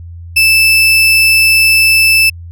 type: tone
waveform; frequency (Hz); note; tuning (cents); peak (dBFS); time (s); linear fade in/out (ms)
35% pulse; 2637; E7; 0; -4; 0.36-2.3; 10
effects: added 85 Hz sine -26 dBFS peak until 2.51 s